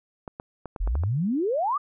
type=clicks; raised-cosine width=1 ms; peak=-21 dBFS; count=7; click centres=0.278 / 0.399 / 0.657 / 0.762 / 0.875 / 0.954 / 1.036 s
type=exponential sweep; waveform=sine; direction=up; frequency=39.52 to 1244.5 Hz; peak=-22 dBFS; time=0.8-1.78 s; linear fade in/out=10 ms
effects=none